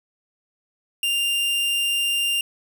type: tone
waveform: 45% pulse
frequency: 2794 Hz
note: F7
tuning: in tune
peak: -20 dBFS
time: 1.03-2.41 s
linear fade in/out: 2 ms
effects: none